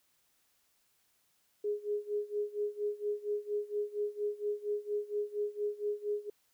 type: tone with tremolo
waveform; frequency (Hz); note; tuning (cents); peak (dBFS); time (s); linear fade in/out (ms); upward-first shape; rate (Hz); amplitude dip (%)
sine; 415.3; G#4; 0; -29; 1.64-6.3; 5; sine; 4.3; 90
effects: white hiss -73 dBFS RMS until 6.53 s